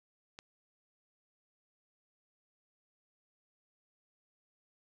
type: click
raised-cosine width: 0.2 ms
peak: -29 dBFS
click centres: 0.389 s
effects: none